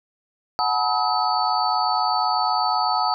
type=tone cluster; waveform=sine; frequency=736 / 864 / 972 / 1277 / 4502 Hz; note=F#5 / A5 / B5 / D#6 / C#8; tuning=-9 / -32 / -28 / +45 / +26 cents; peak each=-24 / -24 / -27 / -24 / -27 dBFS; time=0.59-3.14 s; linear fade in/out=0 ms; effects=none